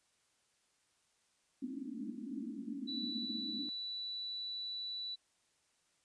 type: band-pass noise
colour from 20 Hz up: pink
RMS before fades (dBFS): -43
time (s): 1.62-3.69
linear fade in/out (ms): 0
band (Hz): 210 to 310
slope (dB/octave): 96
type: tone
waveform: sine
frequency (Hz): 3956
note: B7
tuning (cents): +2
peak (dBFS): -39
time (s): 2.87-5.16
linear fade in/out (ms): 20
effects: white hiss -75 dBFS RMS until 6.04 s + resampled to 22050 Hz